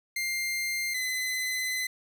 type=tone pair in turn; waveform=sawtooth; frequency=2100 / 2027 Hz; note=C7 / B6; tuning=+6 / +45 cents; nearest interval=minor second; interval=61 cents; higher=first; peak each=-25 dBFS; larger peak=neither; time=0.16-0.94 / 0.94-1.87 s; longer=second; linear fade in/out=5 ms; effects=none